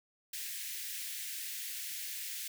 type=high-pass noise; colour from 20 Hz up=white; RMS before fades=-41 dBFS; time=0.33-2.48 s; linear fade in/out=5 ms; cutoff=1700 Hz; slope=48 dB/octave; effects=none

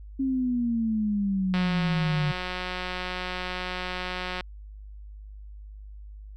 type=exponential sweep; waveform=sine; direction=down; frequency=271.1 to 146.83 Hz; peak=-23 dBFS; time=0.19-2.32 s; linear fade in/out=10 ms
type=click train; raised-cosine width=0.3 ms; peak=-16 dBFS; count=523; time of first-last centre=1.54-4.408 s; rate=182 Hz
effects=added 51 Hz sine -40 dBFS peak until 6.36 s

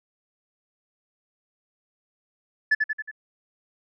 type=tone with echo; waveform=sine; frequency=1731 Hz; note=A6; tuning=29 cents flat; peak=-13 dBFS; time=2.71-2.75 s; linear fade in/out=10 ms; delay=91 ms; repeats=4; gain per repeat=-5 dB; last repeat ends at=3.114 s; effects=tanh soft clip ceiling -15 dBFS

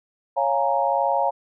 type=chord; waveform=sine; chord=Bb minor seventh; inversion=first; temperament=equal; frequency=554.4 / 698.5 / 830.6 / 932.3 Hz; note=Db5 / F5 / Ab5 / Bb5; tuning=0 / 0 / 0 / 0 cents; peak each=-24 dBFS; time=0.36-1.31 s; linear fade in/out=20 ms; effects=none

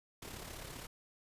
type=noise with amplitude modulation; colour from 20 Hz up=pink; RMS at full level=-45 dBFS; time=0.22-0.87 s; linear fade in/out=5 ms; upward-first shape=sine; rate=35.4 Hz; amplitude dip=50%; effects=resampled to 32000 Hz

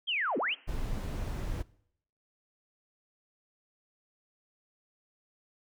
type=linear two-way sweep; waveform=sine; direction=down then up; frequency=3306 to 220 to 3306 Hz; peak=-28 dBFS; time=0.07-0.55 s; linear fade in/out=20 ms; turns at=0.38 s
type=noise; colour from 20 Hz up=brown; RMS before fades=-34 dBFS; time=0.67-1.63 s; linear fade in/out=20 ms
effects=noise-tail reverb RT60 0.7 s tail -22 dB re dry

